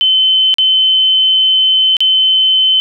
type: tone with dropouts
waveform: sine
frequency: 3061 Hz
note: G7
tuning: 42 cents flat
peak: -7 dBFS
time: 0.01-2.8 s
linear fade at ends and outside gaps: 0 ms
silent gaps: 0.541-0.584 / 1.968-2.005 s
effects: none